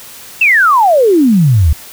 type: exponential sweep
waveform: sine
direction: down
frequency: 2742 to 69.3 Hz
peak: -5 dBFS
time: 0.41-1.73 s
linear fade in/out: 5 ms
effects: white hiss -33 dBFS RMS until 1.92 s